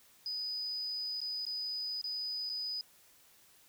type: tone with dropouts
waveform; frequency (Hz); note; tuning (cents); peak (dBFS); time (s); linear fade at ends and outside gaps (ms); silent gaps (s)
sine; 4978; D#8; 0; -35; 0.26-2.81; 1; 1.204-1.215 / 1.452-1.466 / 2.014-2.041 / 2.493-2.498
effects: white hiss -63 dBFS RMS until 3.68 s